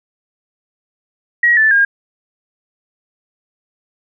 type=tone with pitch steps; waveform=sine; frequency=1903 / 1755.2 / 1618.8 Hz; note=A#6 / A6 / G#6; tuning=+35 / -5 / -45 cents; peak=-8 dBFS; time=1.43-1.85 s; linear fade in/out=5 ms; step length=140 ms; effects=none